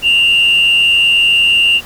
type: tone with frequency modulation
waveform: sine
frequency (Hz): 2794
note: F7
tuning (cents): 0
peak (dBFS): -6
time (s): 0.02-1.81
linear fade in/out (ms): 50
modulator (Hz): 88.1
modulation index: 0.79
effects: tanh soft clip ceiling -4 dBFS + pink hiss -34 dBFS RMS until 1.85 s